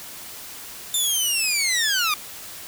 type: linear sweep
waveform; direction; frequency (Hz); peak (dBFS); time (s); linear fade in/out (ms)
15% pulse; down; 3592 to 1174.7; -13; 0.94-2.14; 2
effects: white hiss -38 dBFS RMS until 2.67 s